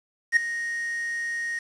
triangle tone with ADSR envelope, 1864.7 Hz, A#6, in tune, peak -11 dBFS, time 0.32-1.59 s, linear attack 47 ms, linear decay 4 ms, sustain -14 dB, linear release 5 ms, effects resampled to 22050 Hz + 7-bit

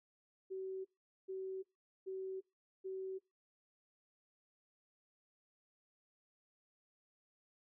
sine tone bursts, 379.8 Hz, F#4, 45 cents sharp, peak -40 dBFS, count 4, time 0.5-3.19 s, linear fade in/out 20 ms, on 350 ms, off 430 ms, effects noise-tail reverb RT60 0.2 s tail -21 dB re dry

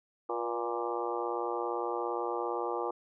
harmonic tone with a mistuned harmonic, 117.5 Hz, A#2, 14 cents sharp, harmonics 3 / 4 / 5 / 6 / 7 / 8 / 9 / 10, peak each -37 / -36 / -42 / -42 / -38 / -42 / -43 / -40 dBFS, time 0.29-2.91 s, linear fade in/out 5 ms, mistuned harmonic 4, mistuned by +33 cents, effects none

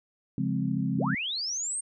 sine chord, Db major seventh, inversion none, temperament equal, 138.59 / 174.61 / 207.7 / 261.6 Hz, Db3 / F3 / Ab3 / C4, 0 / 0 / 0 / 0 cents, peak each -31 dBFS, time 0.38-1.15 s, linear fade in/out 2 ms
sine linear sweep, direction up, 81.4 to 8800 Hz, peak -29 dBFS, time 0.97-1.81 s, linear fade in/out 10 ms
effects none

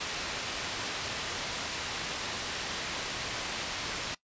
white low-pass noise, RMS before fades -36 dBFS, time 0-4.15 s, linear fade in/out 10 ms, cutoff 4600 Hz, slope 12 dB/octave, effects noise-tail reverb RT60 0.1 s tail -19 dB re dry + resampled to 16000 Hz

